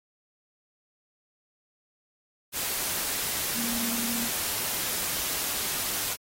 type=tone in noise; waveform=sine; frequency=233.9 Hz; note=A#3; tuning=6 cents sharp; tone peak=-33 dBFS; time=3.54-4.29 s; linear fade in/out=50 ms; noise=white; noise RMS=-30 dBFS; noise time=2.52-6.17 s; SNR=-6 dB; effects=AAC 48 kbps